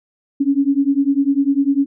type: beating tone pair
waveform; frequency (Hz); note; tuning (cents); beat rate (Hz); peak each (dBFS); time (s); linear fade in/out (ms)
sine; 273.6 / 283.6; C#4 / C#4; -23 / +40; 10; -16; 0.4-1.86; 10
effects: none